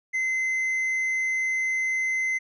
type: tone with tanh clipping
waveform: sine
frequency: 2058 Hz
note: C7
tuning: 29 cents flat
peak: -24 dBFS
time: 0.13-2.39 s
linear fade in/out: 20 ms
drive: 4 dB
effects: none